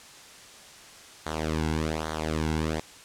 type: tone with flanger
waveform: sawtooth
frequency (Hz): 78.5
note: D#2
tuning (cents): +16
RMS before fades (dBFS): -29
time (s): 1.26-2.8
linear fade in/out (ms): 5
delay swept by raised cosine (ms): 0.38 to 1.68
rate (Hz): 1.2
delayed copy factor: -0.85
effects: white hiss -48 dBFS RMS until 3.04 s + low-pass 8000 Hz 12 dB/octave